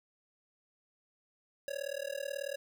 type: tone with amplitude modulation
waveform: square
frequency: 557 Hz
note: C#5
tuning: 8 cents sharp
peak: -33 dBFS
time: 1.68-2.56 s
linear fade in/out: 0 ms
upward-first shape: sine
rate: 38.3 Hz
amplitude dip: 100%
effects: none